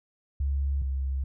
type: tone pair in turn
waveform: sine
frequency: 69.3 / 67.13 Hz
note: C#2 / C2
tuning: 0 / +45 cents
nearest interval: minor second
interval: 55 cents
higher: first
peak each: -24 / -26 dBFS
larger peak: first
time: 0.4-0.82 / 0.82-1.24 s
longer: neither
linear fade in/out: 5 ms
effects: none